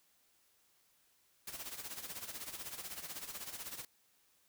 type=noise with tremolo; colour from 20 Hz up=white; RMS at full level=-43 dBFS; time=1.47-3.85 s; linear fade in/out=5 ms; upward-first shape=sine; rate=16 Hz; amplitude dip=70%; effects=white hiss -72 dBFS RMS until 4.48 s